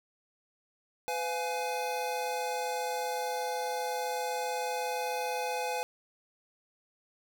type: chord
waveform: square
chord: F diminished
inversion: second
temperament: just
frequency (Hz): 502.9 / 698.5 / 838.1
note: Cb5 / F5 / Ab5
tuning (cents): +31 / 0 / +16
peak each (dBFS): -36 / -40 / -35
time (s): 1.08-5.83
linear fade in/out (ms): 0
effects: none